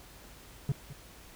triangle tone with echo, 138.5 Hz, C#3, 1 cent flat, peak -23 dBFS, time 0.69-0.72 s, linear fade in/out 2 ms, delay 210 ms, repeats 1, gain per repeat -15 dB, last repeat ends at 0.93 s, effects added 50 Hz sine -58 dBFS peak until 1.35 s + pink hiss -53 dBFS RMS until 1.35 s

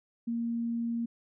sine tone, 233.1 Hz, A#3, in tune, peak -29 dBFS, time 0.27-1.06 s, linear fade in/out 10 ms, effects none

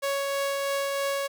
sawtooth tone with tremolo, 556 Hz, C#5, 5 cents sharp, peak -21 dBFS, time 0.02-1.28 s, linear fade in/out 20 ms, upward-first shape triangle, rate 3.1 Hz, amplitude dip 25%, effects none

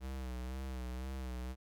square tone with vibrato, 64.1 Hz, C2, 35 cents flat, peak -40 dBFS, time 0-1.56 s, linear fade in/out 50 ms, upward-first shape sine, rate 2 Hz, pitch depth 57 cents each way, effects none

